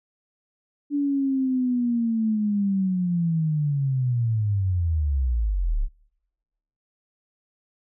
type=linear sweep; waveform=sine; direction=down; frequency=290.5 to 30.57 Hz; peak=-20 dBFS; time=0.9-5.89 s; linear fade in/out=50 ms; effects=noise-tail reverb RT60 1.0 s tail -24 dB re dry